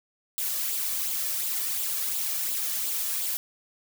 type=noise with flanger; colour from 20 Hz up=blue; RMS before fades=-29 dBFS; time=0.38-3.37 s; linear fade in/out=0 ms; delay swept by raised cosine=0.25 to 1.75 ms; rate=2.8 Hz; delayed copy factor=+0.5; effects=none

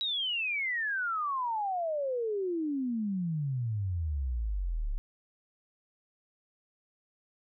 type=exponential sweep; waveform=sine; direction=down; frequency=3900 to 32.7 Hz; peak=-29 dBFS; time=0.01-4.98 s; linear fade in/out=0 ms; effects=none

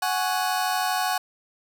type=chord; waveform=sawtooth; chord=F# suspended second; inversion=none; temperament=just; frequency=740 / 832.5 / 1110 Hz; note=F#5 / G#5 / C#6; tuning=0 / +4 / +2 cents; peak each=-21 / -24 / -26 dBFS; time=0.02-1.18 s; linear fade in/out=5 ms; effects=none

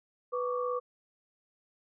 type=tone cluster; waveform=sine; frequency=494.8 / 1120 / 1178 Hz; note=B4 / C#6 / D6; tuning=+3 / +18 / +5 cents; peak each=-31 / -37 / -37 dBFS; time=0.32-0.8 s; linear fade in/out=20 ms; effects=none

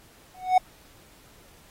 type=tone with exponential growth; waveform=triangle; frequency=740 Hz; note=F#5; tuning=in tune; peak=-10 dBFS; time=0.34-0.58 s; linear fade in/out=5 ms; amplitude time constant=51 ms; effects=pink hiss -55 dBFS RMS until 1.7 s + AAC 48 kbps

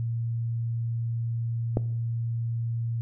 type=click; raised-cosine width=2 ms; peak=-11 dBFS; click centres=1.771 s; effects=noise-tail reverb RT60 0.7 s tail -18 dB re dry + added 116 Hz sine -26 dBFS peak until 3.01 s

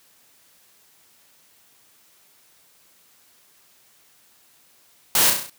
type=noise with echo; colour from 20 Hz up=white; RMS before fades=-18 dBFS; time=5.15-5.3 s; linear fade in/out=2 ms; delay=33 ms; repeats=6; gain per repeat=-4 dB; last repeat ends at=5.498 s; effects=white hiss -57 dBFS RMS until 5.58 s + high-pass 80 Hz 12 dB/octave

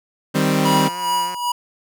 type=chord; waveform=sawtooth; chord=C minor; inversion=first; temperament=equal; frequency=155.56 / 196 / 261.6 Hz; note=Eb3 / G3 / C4; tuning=0 / 0 / 0 cents; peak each=-16 dBFS; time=0.34-0.89 s; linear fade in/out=20 ms
type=tone with vibrato; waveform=5% pulse; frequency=177.5 Hz; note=F3; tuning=28 cents sharp; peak=-21 dBFS; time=0.63-1.35 s; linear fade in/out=2 ms; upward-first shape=sine; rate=6.2 Hz; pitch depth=30 cents each way
type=tone with tremolo; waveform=square; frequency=970 Hz; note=B5; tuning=31 cents flat; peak=-17 dBFS; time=0.65-1.52 s; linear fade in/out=5 ms; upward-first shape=sine; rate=2.5 Hz; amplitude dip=70%
effects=none

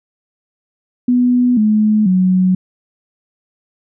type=tone with pitch steps; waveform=sine; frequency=246.9 / 213.7 / 184.97 Hz; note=B3 / G#3 / F#3; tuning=0 / +50 / 0 cents; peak=-9 dBFS; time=1.08-2.55 s; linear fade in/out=5 ms; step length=490 ms; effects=none

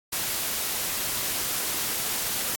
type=noise; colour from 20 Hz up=white; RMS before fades=-28 dBFS; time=0.12-2.56 s; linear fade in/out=10 ms; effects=AAC 64 kbps

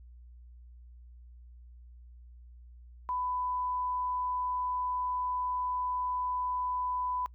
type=tone; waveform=sine; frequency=998 Hz; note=B5; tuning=18 cents sharp; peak=-30 dBFS; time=3.09-7.26 s; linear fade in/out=0 ms; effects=noise-tail reverb RT60 0.1 s tail -25 dB re dry + added 60 Hz sine -49 dBFS peak until 7.34 s

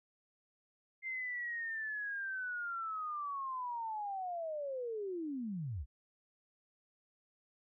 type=linear sweep; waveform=sine; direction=down; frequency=2100 to 54.4 Hz; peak=-37 dBFS; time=1.02-5.86 s; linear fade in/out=50 ms; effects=none

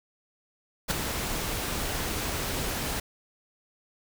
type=noise with ADSR envelope; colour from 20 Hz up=pink; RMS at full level=-23 dBFS; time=0.88-3 s; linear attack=30 ms; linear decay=6 ms; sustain=-8 dB; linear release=5 ms; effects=none

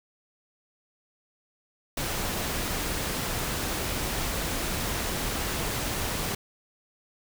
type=noise; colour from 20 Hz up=pink; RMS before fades=-30 dBFS; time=1.97-6.35 s; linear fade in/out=5 ms; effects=none

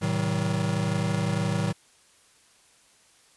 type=chord; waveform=square; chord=A diminished seventh; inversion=none; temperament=just; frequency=110 / 132 / 158.4 / 190.08 Hz; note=A2 / C3 / Eb3 / Gb3; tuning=0 / +16 / +31 / +47 cents; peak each=-30 / -35 / -29 / -30 dBFS; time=0.01-1.73 s; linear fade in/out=20 ms; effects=white hiss -59 dBFS RMS until 3.36 s + resampled to 24000 Hz

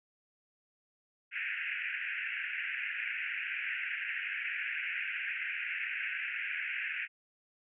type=band-pass noise; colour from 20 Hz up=white; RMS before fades=-37 dBFS; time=1.31-7.08 s; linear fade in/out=50 ms; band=1500 to 2700 Hz; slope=96 dB/octave; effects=none

